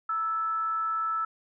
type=tone with frequency modulation; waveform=sine; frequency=1318.5 Hz; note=E6; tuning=in tune; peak=-26 dBFS; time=0.09-1.25 s; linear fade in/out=5 ms; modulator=383 Hz; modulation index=0.2; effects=none